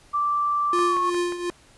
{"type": "tone with pitch glide", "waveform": "sine", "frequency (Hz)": [1171, 1098.9], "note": ["D6", "C#6"], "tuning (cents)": [-5, -15], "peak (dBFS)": -20, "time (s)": [0.13, 1.11], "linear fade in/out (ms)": 20, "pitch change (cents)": -110, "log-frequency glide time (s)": [0.87, 0.98]}
{"type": "tone with tremolo", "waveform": "square", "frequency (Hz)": 351.2, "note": "F4", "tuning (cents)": 10, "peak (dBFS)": -21, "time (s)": [0.73, 1.5], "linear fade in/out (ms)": 2, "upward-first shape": "triangle", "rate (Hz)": 2.7, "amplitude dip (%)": 75}
{"type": "click train", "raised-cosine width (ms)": 0.5, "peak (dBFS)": -22, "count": 5, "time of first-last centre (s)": [0.79, 1.5], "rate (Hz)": 5.63}
{"effects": ["pink hiss -54 dBFS RMS until 1.77 s", "resampled to 24000 Hz"]}